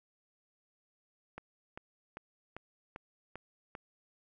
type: click train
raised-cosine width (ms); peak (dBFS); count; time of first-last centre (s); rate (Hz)
0.5; -28; 7; 1.38-3.752; 2.53
effects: none